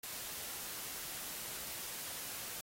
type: noise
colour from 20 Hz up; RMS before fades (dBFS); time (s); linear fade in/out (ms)
white; -44; 0.03-2.61; 5
effects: AAC 48 kbps